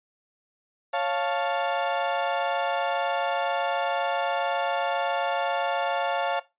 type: chord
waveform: 35% pulse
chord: Db augmented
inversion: none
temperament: equal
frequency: 554.4 / 698.5 / 880 Hz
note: Db5 / F5 / A5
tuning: 0 / 0 / 0 cents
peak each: -27 / -26 / -28 dBFS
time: 0.93-6.4 s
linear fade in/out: 10 ms
effects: noise-tail reverb RT60 0.2 s tail -17 dB re dry + resampled to 8000 Hz

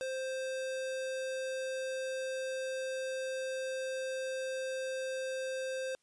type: tone with sample-and-hold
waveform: sine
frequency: 523.3 Hz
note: C5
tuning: in tune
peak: -34 dBFS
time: 0.01-5.95 s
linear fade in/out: 0 ms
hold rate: 2100 Hz
effects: white hiss -75 dBFS RMS until 6.02 s + resampled to 22050 Hz

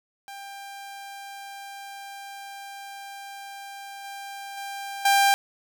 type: tone with level steps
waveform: sawtooth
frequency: 794 Hz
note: G5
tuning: 22 cents sharp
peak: -34 / -32 / -29 / -13 dBFS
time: 0.28-5.34 s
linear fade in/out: 0 ms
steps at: 4.04 / 4.57 / 5.05 s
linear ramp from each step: 5 ms
effects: none

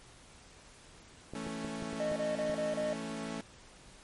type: clicks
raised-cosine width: 2 ms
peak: -28 dBFS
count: 7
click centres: 1.336 / 1.468 / 1.647 / 1.825 / 1.931 / 2.117 / 2.498 s
type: chord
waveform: sawtooth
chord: A major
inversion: second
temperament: equal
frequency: 164.81 / 220 / 277.2 Hz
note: E3 / A3 / C#4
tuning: 0 / 0 / 0 cents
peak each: -41 / -36 / -38 dBFS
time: 1.35-3.41 s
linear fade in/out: 2 ms
type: tone bursts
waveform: triangle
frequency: 612 Hz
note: D#5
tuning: 29 cents flat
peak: -29 dBFS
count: 5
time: 2-2.932 s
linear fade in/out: 2 ms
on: 160 ms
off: 33 ms
effects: pink hiss -56 dBFS RMS until 4.03 s + MP3 48 kbps

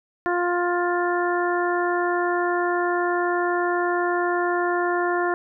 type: harmonic tone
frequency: 351.9 Hz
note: F4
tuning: 13 cents sharp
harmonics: 1 / 2 / 3 / 4 / 5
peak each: -23 / -26 / -28 / -29 / -30 dBFS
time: 0.26-5.34 s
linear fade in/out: 0 ms
effects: none

